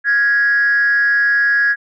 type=tone with frequency modulation; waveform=sine; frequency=1661.2 Hz; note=G#6; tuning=in tune; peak=-10 dBFS; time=0.04-1.76 s; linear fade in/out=50 ms; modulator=244 Hz; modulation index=0.39; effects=tanh soft clip ceiling -7 dBFS